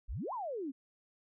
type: exponential two-way sweep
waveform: sine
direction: up then down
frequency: 37.12 to 1080 to 251.4 Hz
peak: -36 dBFS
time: 0.08-0.72 s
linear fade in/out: 20 ms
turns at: 0.33 s
effects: none